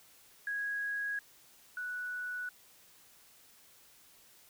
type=tone pair in turn; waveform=sine; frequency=1654 / 1477.2 Hz; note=G#6 / F#6; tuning=-8 / -3 cents; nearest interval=major second; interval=195 cents; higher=first; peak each=-33 / -36 dBFS; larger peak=first; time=0.47-1.19 / 1.77-2.49 s; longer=neither; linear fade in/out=2 ms; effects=white hiss -61 dBFS RMS until 4.49 s